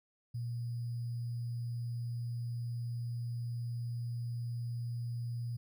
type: tone with sample-and-hold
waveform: sine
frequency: 118.9 Hz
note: A#2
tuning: 35 cents sharp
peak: -35 dBFS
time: 0.34-5.57 s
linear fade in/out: 10 ms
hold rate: 4900 Hz
effects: none